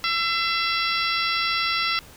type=harmonic tone with a mistuned harmonic; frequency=671 Hz; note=E5; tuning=31 cents sharp; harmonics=2 / 3 / 4 / 5 / 6 / 7 / 8; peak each=-26 / -28 / -29 / -30 / -31 / -31 / -32 dBFS; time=0.04-1.99 s; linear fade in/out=0 ms; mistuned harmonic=3; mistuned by=+19 cents; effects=pink hiss -47 dBFS RMS until 2.16 s